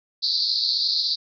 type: band-pass noise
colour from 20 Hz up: white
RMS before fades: -23 dBFS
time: 0.22-1.16 s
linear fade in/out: 20 ms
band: 4000 to 4800 Hz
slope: 96 dB/octave
effects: none